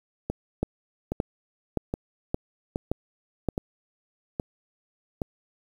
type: two click trains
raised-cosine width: 2 ms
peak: -11 / -14 dBFS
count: 6 / 7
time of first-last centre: 0.63-3.487 / 0.3-5.218 s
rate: 1.75 / 1.22 Hz
effects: 8-bit